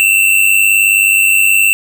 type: tone pair together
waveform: square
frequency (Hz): 2638 / 2737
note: E7 / F7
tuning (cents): +1 / -36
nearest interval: minor second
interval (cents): 63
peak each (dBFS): -11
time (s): 0-1.73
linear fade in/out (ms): 0
effects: 7-bit